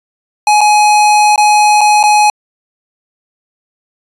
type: tone with dropouts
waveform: square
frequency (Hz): 840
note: G#5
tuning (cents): +19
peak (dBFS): -6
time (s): 0.47-2.3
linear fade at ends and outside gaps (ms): 2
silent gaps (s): 0.608-0.613 / 1.36-1.378 / 1.809-1.813 / 2.03-2.037
effects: resampled to 24000 Hz